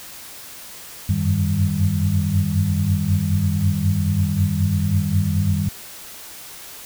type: tone cluster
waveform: sine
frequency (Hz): 90.5 / 95.9 / 99.8 / 155 / 196.5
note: F#2 / G2 / G2 / D#3 / G3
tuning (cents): -38 / -37 / +32 / -6 / +4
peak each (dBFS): -23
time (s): 1.09-5.69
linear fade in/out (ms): 5
effects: white hiss -38 dBFS RMS until 6.85 s